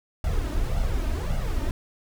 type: noise with flanger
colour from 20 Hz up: brown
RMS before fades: -25 dBFS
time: 0.24-1.71 s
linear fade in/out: 2 ms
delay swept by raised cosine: 1.4 to 3.3 ms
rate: 1.8 Hz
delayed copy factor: +0.7
effects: none